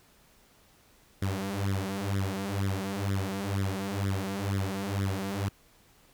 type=tone with flanger; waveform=sawtooth; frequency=98 Hz; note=G2; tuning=in tune; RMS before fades=-31 dBFS; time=1.22-5.49 s; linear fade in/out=5 ms; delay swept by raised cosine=0.55 to 5.95 ms; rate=2.1 Hz; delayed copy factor=+0.95; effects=pink hiss -61 dBFS RMS until 6.13 s